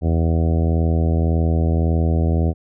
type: harmonic tone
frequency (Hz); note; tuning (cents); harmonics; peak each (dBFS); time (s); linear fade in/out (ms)
81.8; E2; -13; 1 / 2 / 3 / 4 / 5 / 6 / 7 / 8 / 9; -16 / -22 / -26 / -28 / -30 / -32 / -33 / -34 / -35; 0.01-2.54; 50
effects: none